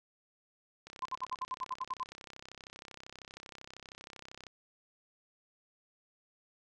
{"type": "click train", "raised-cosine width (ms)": 0.2, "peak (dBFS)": -30, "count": 119, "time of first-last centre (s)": [0.87, 4.468], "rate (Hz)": 32.8}
{"type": "tone bursts", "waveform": "sine", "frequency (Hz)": 1028, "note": "C6", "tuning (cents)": -31, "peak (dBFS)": -33, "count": 11, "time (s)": [1.02, 2.035], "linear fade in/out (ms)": 5, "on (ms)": 35, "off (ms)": 63}
{"effects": []}